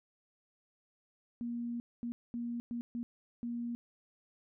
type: tone bursts at uneven times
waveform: sine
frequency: 237.2 Hz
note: A#3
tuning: 30 cents sharp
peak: -35 dBFS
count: 6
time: 1.41-1.8 / 2.03-2.12 / 2.34-2.6 / 2.71-2.81 / 2.95-3.03 / 3.43-3.75 s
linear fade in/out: 0 ms
effects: none